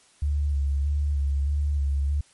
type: tone with vibrato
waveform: sine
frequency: 71.3 Hz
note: C#2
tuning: 49 cents sharp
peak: -21 dBFS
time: 0.22-2.21 s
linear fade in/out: 5 ms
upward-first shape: square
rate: 1.6 Hz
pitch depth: 32 cents each way
effects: white hiss -58 dBFS RMS until 2.33 s + MP3 48 kbps